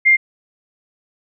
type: tone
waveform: sine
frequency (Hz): 2109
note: C7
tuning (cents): +13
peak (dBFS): -8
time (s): 0.05-0.17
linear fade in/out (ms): 20
effects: none